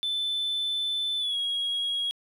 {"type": "tone with pitch glide", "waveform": "sine", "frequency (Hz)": [3520, 3303], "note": ["A7", "G#7"], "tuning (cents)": [0, -10], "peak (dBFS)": -24, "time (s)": [0.03, 2.11], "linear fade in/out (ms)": 0, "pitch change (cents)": -110, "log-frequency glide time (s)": [1.18, 1.37], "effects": ["tanh soft clip ceiling -24 dBFS", "10-bit"]}